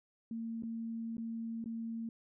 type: tone with dropouts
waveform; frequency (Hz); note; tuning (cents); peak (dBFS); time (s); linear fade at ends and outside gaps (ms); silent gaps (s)
sine; 227.8; A#3; -40; -37; 0.31-2.09; 2; 0.624-0.634 / 1.169-1.18 / 1.642-1.658
effects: none

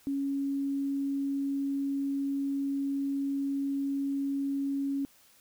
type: tone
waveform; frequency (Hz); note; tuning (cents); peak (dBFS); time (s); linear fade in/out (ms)
sine; 277.2; C#4; 0; -28; 0.07-5.05; 0
effects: white hiss -61 dBFS RMS until 5.4 s

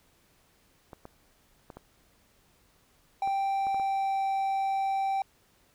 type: clicks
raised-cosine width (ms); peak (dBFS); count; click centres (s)
1; -29; 8; 0.932 / 1.054 / 1.702 / 1.77 / 3.275 / 3.669 / 3.745 / 3.798
type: tone with pitch glide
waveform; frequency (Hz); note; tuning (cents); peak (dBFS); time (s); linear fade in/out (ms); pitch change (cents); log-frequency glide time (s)
triangle; 784 to 779; G5 to G5; 0 to -11; -24; 3.22-5.22; 2; -11; 3.41-4.24
effects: pink hiss -65 dBFS RMS until 5.74 s

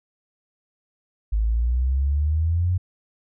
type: exponential sweep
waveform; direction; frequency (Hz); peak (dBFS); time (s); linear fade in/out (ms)
sine; up; 51.91 to 92.5; -18; 1.32-2.78; 10
effects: none

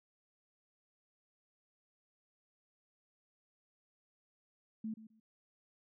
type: tone with echo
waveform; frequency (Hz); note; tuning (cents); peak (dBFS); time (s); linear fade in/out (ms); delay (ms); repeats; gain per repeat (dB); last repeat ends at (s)
sine; 220; A3; 0; -37; 4.84-4.94; 5; 130; 2; -14; 5.2
effects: none

